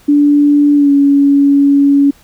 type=tone with pitch glide; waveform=sine; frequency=290.4 to 281.5 Hz; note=D4 to C#4; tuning=-19 to +27 cents; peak=-5 dBFS; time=0.08-2.11 s; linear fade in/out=10 ms; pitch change=-54 cents; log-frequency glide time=0.75-0.91 s; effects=pink hiss -46 dBFS RMS until 2.23 s